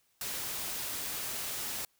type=noise; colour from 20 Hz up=white; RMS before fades=-37 dBFS; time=0.21-1.85 s; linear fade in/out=2 ms; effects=white hiss -72 dBFS RMS until 1.99 s